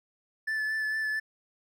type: tone with vibrato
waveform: triangle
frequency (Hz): 1745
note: A6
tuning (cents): -15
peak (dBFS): -26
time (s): 0.47-1.2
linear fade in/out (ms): 10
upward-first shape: sine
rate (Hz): 4.4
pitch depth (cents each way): 18
effects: none